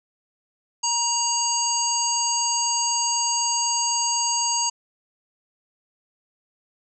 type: harmonic tone with a mistuned harmonic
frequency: 944 Hz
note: A#5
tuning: 22 cents sharp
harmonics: 1 / 3 / 5 / 7 / 8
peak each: -26 / -32 / -28 / -23 / -33 dBFS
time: 0.83-4.7 s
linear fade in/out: 10 ms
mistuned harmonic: 8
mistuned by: +34 cents
effects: none

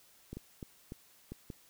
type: clicks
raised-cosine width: 3 ms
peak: -29 dBFS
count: 6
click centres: 0.33 / 0.37 / 0.628 / 0.921 / 1.32 / 1.502 s
effects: white hiss -63 dBFS RMS until 1.69 s

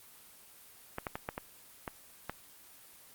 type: clicks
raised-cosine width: 0.5 ms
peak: -20 dBFS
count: 7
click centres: 0.984 / 1.068 / 1.155 / 1.289 / 1.379 / 1.878 / 2.296 s
effects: white hiss -56 dBFS RMS until 3.14 s + Opus 24 kbps

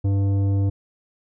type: tone with tanh clipping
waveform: triangle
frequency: 98.8 Hz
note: G2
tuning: 14 cents sharp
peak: -19 dBFS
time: 0.04-0.7 s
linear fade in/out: 10 ms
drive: 15 dB
effects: none

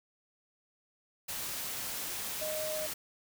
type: tone in noise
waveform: sine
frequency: 620 Hz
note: D#5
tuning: 6 cents flat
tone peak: -35 dBFS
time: 2.41-2.87 s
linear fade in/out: 10 ms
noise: white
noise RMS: -38 dBFS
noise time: 1.28-2.94 s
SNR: 0 dB
effects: none

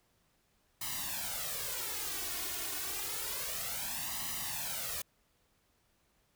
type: noise with flanger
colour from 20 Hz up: white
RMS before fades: -38 dBFS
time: 0.81-5.02 s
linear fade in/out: 5 ms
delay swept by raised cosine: 1 to 2.8 ms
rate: 0.29 Hz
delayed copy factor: +0.85
effects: pink hiss -73 dBFS RMS until 6.35 s

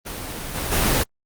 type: noise with level steps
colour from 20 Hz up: pink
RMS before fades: -31 / -26 / -19 dBFS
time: 0.05-1.04 s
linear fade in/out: 20 ms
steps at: 0.54 / 0.71 s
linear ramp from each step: 20 ms
effects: Opus 24 kbps

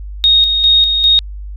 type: tone with tremolo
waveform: sine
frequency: 3729 Hz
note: A#7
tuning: in tune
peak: -6 dBFS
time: 0.24-1.19 s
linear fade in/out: 0 ms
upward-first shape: square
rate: 2.5 Hz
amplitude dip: 45%
effects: added 50 Hz sine -24 dBFS peak until 1.56 s

